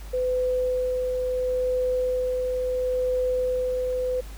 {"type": "tone with tremolo", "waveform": "sine", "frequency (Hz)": 505, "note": "B4", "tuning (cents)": 39, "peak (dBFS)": -21, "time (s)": [0.13, 4.21], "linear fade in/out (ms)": 10, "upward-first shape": "sine", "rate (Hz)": 0.73, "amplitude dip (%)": 25, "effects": ["added 50 Hz sine -36 dBFS peak until 4.37 s", "pink hiss -48 dBFS RMS until 4.37 s"]}